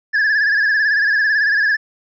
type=tone with vibrato; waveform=triangle; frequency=1695 Hz; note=G#6; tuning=35 cents sharp; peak=-11 dBFS; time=0.13-1.77 s; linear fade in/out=20 ms; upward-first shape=sine; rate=18 Hz; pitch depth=76 cents each way; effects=resampled to 16000 Hz